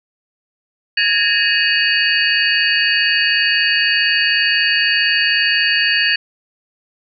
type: tone cluster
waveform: sine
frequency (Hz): 1665 / 1827 / 2532 / 2852 / 4512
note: G#6 / A#6 / D#7 / F7 / C#8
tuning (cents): +4 / -35 / +30 / +36 / +30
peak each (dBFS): -19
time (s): 0.97-6.16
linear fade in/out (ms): 5
effects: none